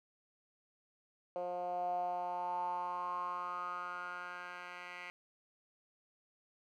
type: tone with band-pass filter sweep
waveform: 10% pulse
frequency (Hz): 177.9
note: F3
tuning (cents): +32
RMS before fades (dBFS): -40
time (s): 1.36-5.1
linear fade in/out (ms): 0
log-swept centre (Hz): 590 to 2000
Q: 7.2
effects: none